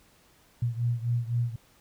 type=beating tone pair; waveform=sine; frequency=117.9 / 121.8 Hz; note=A#2 / B2; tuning=+20 / -24 cents; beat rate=3.9 Hz; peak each=-27 / -30 dBFS; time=0.62-1.56 s; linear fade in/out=5 ms; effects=pink hiss -61 dBFS RMS until 1.8 s